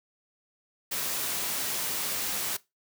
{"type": "noise", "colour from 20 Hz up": "white", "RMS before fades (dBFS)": -31, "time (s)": [0.91, 2.57], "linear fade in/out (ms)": 10, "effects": ["noise-tail reverb RT60 0.2 s tail -19 dB re dry", "high-pass 100 Hz 12 dB/octave"]}